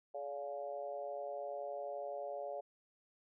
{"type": "harmonic tone with a mistuned harmonic", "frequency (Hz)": 140.6, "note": "C#3", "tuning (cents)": 25, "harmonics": [3, 4, 5, 6], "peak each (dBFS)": [-49, -42, -45, -55], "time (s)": [0.14, 2.61], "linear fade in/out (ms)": 10, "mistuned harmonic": 4, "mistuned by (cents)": 27, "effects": []}